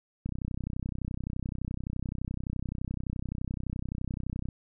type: click train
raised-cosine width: 5 ms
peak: -21 dBFS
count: 135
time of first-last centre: 0.26-4.487 s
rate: 31.7 Hz
effects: none